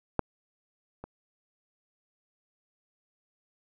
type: clicks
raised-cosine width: 1 ms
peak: -10 / -26 dBFS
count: 2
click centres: 0.193 / 1.04 s
effects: none

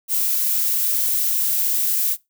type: noise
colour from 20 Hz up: violet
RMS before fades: -20 dBFS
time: 0.08-2.17 s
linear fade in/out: 50 ms
effects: noise-tail reverb RT60 0.2 s tail -21 dB re dry

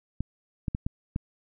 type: clicks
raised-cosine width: 5 ms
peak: -16 dBFS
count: 5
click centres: 0.206 / 0.682 / 0.749 / 0.865 / 1.161 s
effects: none

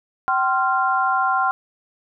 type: tone cluster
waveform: sine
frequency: 769 / 1051 / 1384 Hz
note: G5 / C6 / F6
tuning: -33 / +7 / -16 cents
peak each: -21 dBFS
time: 0.28-1.51 s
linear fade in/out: 0 ms
effects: none

